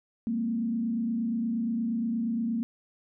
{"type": "tone with frequency modulation", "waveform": "sine", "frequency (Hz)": 229.3, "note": "A#3", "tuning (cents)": -28, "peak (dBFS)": -26, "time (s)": [0.27, 2.63], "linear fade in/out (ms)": 0, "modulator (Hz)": 28.5, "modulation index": 0.65, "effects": []}